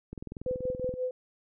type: click train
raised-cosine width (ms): 3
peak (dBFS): -26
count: 18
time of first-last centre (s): 0.13-0.94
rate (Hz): 21
type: tone with tremolo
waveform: sine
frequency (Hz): 507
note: B4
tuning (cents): +45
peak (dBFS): -27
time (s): 0.46-1.11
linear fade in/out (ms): 2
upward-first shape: sine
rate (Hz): 5.6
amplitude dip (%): 75
effects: none